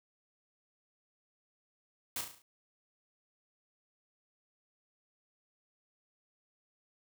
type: noise with echo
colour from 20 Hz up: white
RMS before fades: -37 dBFS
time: 2.16-2.21 s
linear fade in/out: 2 ms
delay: 35 ms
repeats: 6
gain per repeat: -5 dB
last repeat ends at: 2.42 s
effects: none